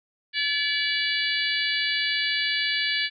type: harmonic tone with a mistuned harmonic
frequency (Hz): 574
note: D5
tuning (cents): -40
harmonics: 3 / 4 / 5 / 6 / 7 / 8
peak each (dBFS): -28 / -29 / -30 / -31 / -31 / -32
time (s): 0.33-3.1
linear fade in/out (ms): 50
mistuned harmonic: 5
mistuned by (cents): +24
effects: none